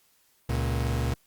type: tone pair together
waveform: 40% pulse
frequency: 69.7 / 117.22 Hz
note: C#2 / A#2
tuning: +10 / +10 cents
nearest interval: major sixth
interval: 900 cents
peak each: -27 dBFS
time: 0.49-1.14 s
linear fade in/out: 5 ms
effects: white hiss -65 dBFS RMS until 1.26 s + Opus 48 kbps